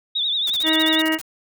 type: tone with vibrato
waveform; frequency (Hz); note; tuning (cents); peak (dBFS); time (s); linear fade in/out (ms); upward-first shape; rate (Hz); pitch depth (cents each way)
sine; 3632; A#7; -46; -19; 0.15-1.02; 10; triangle; 11; 110
type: noise bursts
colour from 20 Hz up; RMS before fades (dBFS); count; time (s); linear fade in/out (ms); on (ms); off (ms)
white; -33; 12; 0.47-1.215; 2; 30; 35
type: harmonic tone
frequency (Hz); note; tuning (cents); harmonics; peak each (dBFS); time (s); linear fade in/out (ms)
316.7; D#4; +31; 1 / 2 / 3 / 4 / 5 / 6 / 7 / 9; -20 / -28 / -31 / -33 / -32 / -24 / -33 / -26; 0.63-1.19; 50
effects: none